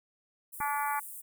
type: high-pass noise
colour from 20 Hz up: pink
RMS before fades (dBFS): -44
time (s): 0.52-1.22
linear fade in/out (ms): 20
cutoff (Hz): 8700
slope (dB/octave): 48
type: harmonic tone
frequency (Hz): 288.4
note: D4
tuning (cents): -31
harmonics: 3 / 4 / 5 / 6 / 7 / 8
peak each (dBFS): -31 / -35 / -38 / -43 / -43 / -44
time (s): 0.6-1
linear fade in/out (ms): 10
type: click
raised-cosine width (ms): 3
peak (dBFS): -33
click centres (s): 0.603
effects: none